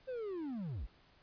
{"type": "linear sweep", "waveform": "triangle", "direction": "down", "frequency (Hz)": [534, 35.96], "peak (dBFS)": -36, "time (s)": [0.07, 0.87], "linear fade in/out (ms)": 20, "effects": ["pink hiss -66 dBFS RMS until 1.22 s", "resampled to 11025 Hz"]}